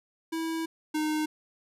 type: tone pair in turn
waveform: square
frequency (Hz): 325.8 / 307.5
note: E4 / D#4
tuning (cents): -20 / -20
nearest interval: minor second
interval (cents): 100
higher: first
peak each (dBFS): -30 / -27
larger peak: second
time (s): 0.32-0.66 / 0.94-1.26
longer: first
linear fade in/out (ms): 10
effects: resampled to 32000 Hz